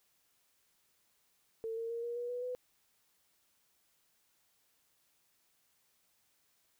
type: tone with pitch steps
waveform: sine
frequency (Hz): 450 / 457.9 / 465.9 / 474 / 482.3 / 490.7 / 499.3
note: A4 / A#4 / A#4 / A#4 / B4 / B4 / B4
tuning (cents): +39 / -31 / -1 / +29 / -41 / -11 / +19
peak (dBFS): -36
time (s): 1.64-2.55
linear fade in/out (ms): 0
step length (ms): 130
effects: white hiss -74 dBFS RMS until 6.79 s